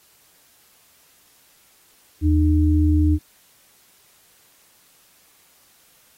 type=tone pair together; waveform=sine; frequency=80.4 / 303.5 Hz; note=E2 / D#4; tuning=-43 / -43 cents; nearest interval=octave + major seventh; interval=2300 cents; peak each=-15 / -19 dBFS; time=2.21-3.19 s; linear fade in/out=50 ms; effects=white hiss -56 dBFS RMS until 6.17 s + AAC 48 kbps